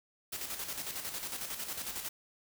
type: noise with tremolo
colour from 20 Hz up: white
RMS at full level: -38 dBFS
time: 0.32-2.09 s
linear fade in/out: 10 ms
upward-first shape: square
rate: 11 Hz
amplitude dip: 50%
effects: none